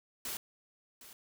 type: noise with echo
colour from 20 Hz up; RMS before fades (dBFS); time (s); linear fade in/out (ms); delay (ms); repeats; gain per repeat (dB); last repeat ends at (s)
white; -39; 0.25-0.37; 2; 760; 1; -14; 1.13
effects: none